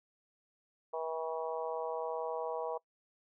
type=harmonic tone with a mistuned harmonic; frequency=161.4 Hz; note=E3; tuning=36 cents flat; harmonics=3 / 4 / 5 / 6 / 7; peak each=-38 / -40 / -43 / -42 / -47 dBFS; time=0.93-2.78 s; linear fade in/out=10 ms; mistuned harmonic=7; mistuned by=-17 cents; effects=noise-tail reverb RT60 0.1 s tail -23 dB re dry